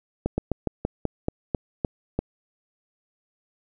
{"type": "slowing click train", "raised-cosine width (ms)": 2, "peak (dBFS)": -10, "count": 10, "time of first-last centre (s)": [0.26, 2.19], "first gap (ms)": 120, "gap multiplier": 1.14, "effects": []}